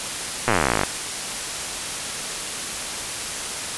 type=slowing click train; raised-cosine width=0.5 ms; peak=-3 dBFS; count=27; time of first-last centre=0.48-0.834 s; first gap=8 ms; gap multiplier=1.04; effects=white hiss -28 dBFS RMS until 3.77 s + resampled to 24000 Hz